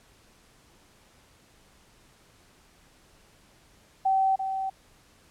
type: tone with echo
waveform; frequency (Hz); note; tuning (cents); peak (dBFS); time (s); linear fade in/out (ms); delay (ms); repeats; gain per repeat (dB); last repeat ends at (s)
sine; 769; G5; -33; -20; 4.05-4.36; 10; 340; 1; -7; 4.7
effects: pink hiss -59 dBFS RMS until 5.3 s + low-pass 11000 Hz 12 dB/octave